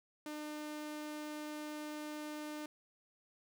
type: tone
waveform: sawtooth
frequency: 301.5 Hz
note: D4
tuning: 46 cents sharp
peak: -38 dBFS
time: 0.26-2.66 s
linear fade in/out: 2 ms
effects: none